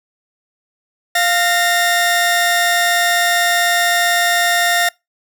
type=tone pair together; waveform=sawtooth; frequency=698.5 / 1835.9 Hz; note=F5 / A#6; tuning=0 / -27 cents; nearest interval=octave + perfect fourth; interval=1673 cents; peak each=-12 dBFS; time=1.15-4.89 s; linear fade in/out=5 ms; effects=noise-tail reverb RT60 0.2 s tail -24 dB re dry